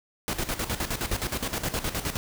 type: noise with tremolo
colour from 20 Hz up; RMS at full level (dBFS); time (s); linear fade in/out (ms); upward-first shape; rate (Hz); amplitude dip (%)
pink; -28; 0.28-2.17; 0; square; 9.6; 70
effects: none